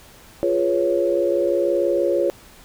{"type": "chord", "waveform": "sine", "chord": "C# dominant seventh", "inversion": "first", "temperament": "equal", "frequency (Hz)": [349.2, 415.3, 493.9, 554.4], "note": ["E#4", "G#4", "B4", "C#5"], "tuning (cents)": [0, 0, 0, 0], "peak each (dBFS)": [-21, -25, -26, -20], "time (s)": [0.43, 2.3], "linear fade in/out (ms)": 0, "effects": ["pink hiss -47 dBFS RMS until 2.64 s"]}